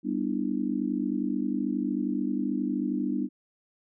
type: chord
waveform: sine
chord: E minor seventh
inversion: first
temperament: just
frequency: 197.78 / 247.2 / 296.7 / 329.6 Hz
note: G3 / B3 / D4 / E4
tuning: +16 / +2 / +18 / 0 cents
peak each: -32 / -30 / -30 / -36 dBFS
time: 0.03-3.29 s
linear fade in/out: 50 ms
effects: none